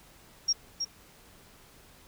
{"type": "tone with echo", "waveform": "sine", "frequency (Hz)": 5590, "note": "F8", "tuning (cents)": 1, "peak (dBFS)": -22, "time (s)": [0.48, 0.53], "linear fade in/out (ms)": 10, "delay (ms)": 320, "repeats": 1, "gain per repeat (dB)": -6, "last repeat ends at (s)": 0.85, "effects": ["pink hiss -56 dBFS RMS until 2.07 s"]}